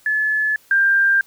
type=tone pair in turn; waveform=sine; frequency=1722 / 1590.4 Hz; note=A6 / G6; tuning=-38 / +25 cents; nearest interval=minor second; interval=137 cents; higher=first; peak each=-16 / -12 dBFS; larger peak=second; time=0.06-0.56 / 0.71-1.21 s; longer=neither; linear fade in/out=2 ms; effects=white hiss -53 dBFS RMS until 1.26 s